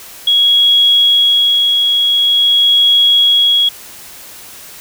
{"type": "tone with tremolo", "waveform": "sine", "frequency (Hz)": 3322, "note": "G#7", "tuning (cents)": 0, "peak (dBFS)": -6, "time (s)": [0.27, 3.69], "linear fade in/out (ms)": 5, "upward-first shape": "sine", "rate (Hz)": 0.46, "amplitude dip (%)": 30, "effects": ["white hiss -34 dBFS RMS until 4.8 s"]}